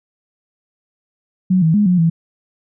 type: tone with pitch steps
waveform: sine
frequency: 185 / 160.8 / 207.7 / 180 / 165 Hz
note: F#3 / E3 / G#3 / F#3 / E3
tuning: 0 / -43 / 0 / -47 / +2 cents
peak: -10 dBFS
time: 1.5-2.1 s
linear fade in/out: 10 ms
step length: 120 ms
effects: none